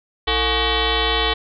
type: tone with frequency modulation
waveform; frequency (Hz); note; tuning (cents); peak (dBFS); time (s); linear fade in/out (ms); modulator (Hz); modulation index
sine; 1501; F#6; +24; -16; 0.27-1.34; 10; 390; 5.9
effects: none